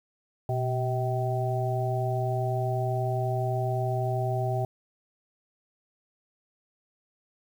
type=harmonic tone with a mistuned harmonic; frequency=128 Hz; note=C3; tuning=38 cents flat; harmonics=1 / 3 / 5 / 6; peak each=-27 / -34 / -32 / -33 dBFS; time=0.49-4.65 s; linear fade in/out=2 ms; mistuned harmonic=1; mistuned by=-87 cents; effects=9-bit